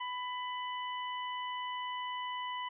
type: harmonic tone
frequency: 996 Hz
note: B5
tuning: 14 cents sharp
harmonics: 1 / 2 / 3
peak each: -37 / -44 / -44 dBFS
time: 0-2.69 s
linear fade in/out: 10 ms
effects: none